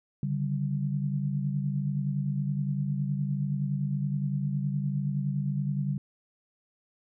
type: tone cluster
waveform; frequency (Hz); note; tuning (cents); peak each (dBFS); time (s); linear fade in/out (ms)
sine; 141.9 / 151.6 / 193.5; C#3 / D#3 / G3; +41 / -45 / -22; -28 / -37 / -32; 0.23-5.98; 2
effects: none